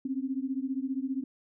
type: beating tone pair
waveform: sine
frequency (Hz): 259.4 / 274.4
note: C4 / C#4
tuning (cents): -15 / -17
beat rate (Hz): 15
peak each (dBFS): -32 / -33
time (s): 0.05-1.24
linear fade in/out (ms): 5
effects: none